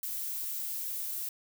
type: noise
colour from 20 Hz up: violet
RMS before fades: -36 dBFS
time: 0.03-1.29 s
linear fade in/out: 2 ms
effects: none